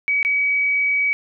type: tone with dropouts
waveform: sine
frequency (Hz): 2272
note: C#7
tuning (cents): +42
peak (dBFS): -16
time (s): 0.08-1.13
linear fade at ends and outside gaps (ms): 0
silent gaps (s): 0.229-0.249
effects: none